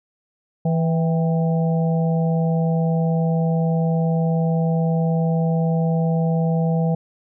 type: harmonic tone with a mistuned harmonic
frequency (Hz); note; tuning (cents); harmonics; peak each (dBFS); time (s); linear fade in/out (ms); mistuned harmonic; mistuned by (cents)
164.5; E3; -3; 1 / 3 / 4 / 5; -17 / -27 / -29 / -31; 0.65-6.95; 5; 5; -61
effects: none